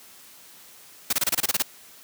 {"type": "noise bursts", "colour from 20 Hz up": "white", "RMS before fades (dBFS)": -22, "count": 10, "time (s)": [1.1, 1.624], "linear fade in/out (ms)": 5, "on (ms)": 29, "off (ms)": 26, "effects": ["white hiss -49 dBFS RMS until 2.03 s", "high-pass 100 Hz 12 dB/octave"]}